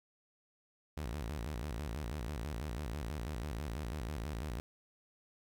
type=tone with vibrato; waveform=sawtooth; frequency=65.2 Hz; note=C2; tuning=5 cents flat; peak=-34 dBFS; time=0.97-4.6 s; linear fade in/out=0 ms; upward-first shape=square; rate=6.1 Hz; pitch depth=260 cents each way; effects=11-bit